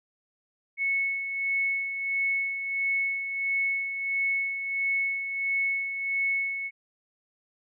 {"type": "tone with tremolo", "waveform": "sine", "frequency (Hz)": 2203, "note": "C#7", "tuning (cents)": -11, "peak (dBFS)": -23, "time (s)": [0.77, 6.71], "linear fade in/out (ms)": 50, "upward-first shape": "sine", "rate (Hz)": 1.5, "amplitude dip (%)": 55, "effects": []}